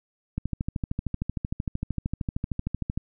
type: click train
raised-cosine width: 5 ms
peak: -15 dBFS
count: 35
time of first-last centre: 0.38-2.975 s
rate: 13.1 Hz
effects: none